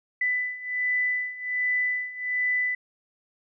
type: beating tone pair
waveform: sine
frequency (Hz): 1993 / 1994.3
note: B6 / B6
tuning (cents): +15 / +16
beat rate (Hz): 1.3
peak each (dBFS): -29 / -26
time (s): 0.21-2.75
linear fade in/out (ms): 5
effects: none